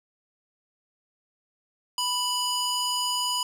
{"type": "tone with band-pass filter", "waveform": "square", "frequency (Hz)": 987.8, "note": "B5", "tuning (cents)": 0, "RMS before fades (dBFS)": -27, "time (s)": [1.98, 3.43], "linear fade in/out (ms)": 2, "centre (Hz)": 5400, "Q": 0.79, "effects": []}